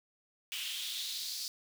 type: noise with high-pass filter sweep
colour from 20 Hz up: pink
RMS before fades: -39 dBFS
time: 0.52-1.48 s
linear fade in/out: 0 ms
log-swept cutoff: 2800 to 4800 Hz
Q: 3.8
effects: none